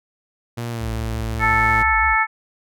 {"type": "tone with pitch glide", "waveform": "sawtooth", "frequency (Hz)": [117.9, 111.86], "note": ["A#2", "A2"], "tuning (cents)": [20, 29], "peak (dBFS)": -21, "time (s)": [0.57, 1.83], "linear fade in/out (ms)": 10, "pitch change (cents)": -91, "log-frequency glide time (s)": [0.71, 0.84]}
{"type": "tone with vibrato", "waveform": "sine", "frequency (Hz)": 61.4, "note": "B1", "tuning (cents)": -9, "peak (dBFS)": -25, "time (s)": [0.79, 2.17], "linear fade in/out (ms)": 50, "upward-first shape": "sine", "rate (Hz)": 5.7, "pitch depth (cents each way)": 260}
{"type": "harmonic tone", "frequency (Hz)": 440, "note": "A4", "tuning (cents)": 0, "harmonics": [2, 3, 4, 5], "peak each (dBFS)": [-20, -20, -20, -20], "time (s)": [1.39, 2.27], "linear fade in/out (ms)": 50}
{"effects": []}